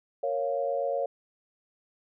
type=chord; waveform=sine; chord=Bb minor; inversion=none; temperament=equal; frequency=466.2 / 554.4 / 698.5 Hz; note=Bb4 / Db5 / F5; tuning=0 / 0 / 0 cents; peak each=-33 / -28 / -33 dBFS; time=0.23-1.06 s; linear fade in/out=5 ms; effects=none